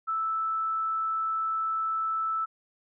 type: tone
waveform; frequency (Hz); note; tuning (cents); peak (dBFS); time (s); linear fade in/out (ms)
sine; 1316; E6; -3; -26; 0.07-2.46; 20
effects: none